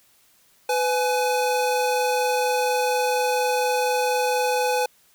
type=tone pair together; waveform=square; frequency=500 / 841.4 Hz; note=B4 / G#5; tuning=+21 / +22 cents; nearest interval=major sixth; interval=901 cents; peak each=-23 / -24 dBFS; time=0.69-4.86 s; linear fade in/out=5 ms; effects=white hiss -59 dBFS RMS until 5.14 s